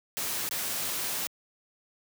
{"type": "noise with dropouts", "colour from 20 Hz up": "white", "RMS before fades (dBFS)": -32, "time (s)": [0.17, 1.27], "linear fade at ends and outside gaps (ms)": 0, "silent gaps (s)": [0.49, 0.511], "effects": ["high-pass 100 Hz 12 dB/octave"]}